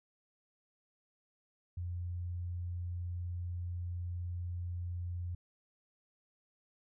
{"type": "tone", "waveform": "sine", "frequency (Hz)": 87.9, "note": "F2", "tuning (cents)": 12, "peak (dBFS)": -36, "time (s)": [1.77, 5.35], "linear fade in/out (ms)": 5, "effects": []}